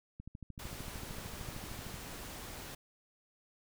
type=click train; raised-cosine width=5 ms; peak=-33 dBFS; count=24; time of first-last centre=0.2-1.942 s; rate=13.2 Hz
type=noise; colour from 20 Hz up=pink; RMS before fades=-46 dBFS; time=0.59-2.75 s; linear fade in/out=5 ms
effects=none